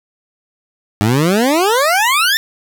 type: exponential sweep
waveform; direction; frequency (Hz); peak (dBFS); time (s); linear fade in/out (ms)
20% pulse; up; 98.9 to 1833; -6; 1.01-2.37; 0
effects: none